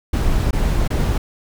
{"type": "noise with dropouts", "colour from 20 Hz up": "brown", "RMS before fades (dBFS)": -17, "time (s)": [0.13, 1.18], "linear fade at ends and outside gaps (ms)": 5, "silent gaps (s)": [[0.509, 0.529], [0.878, 0.903]], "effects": []}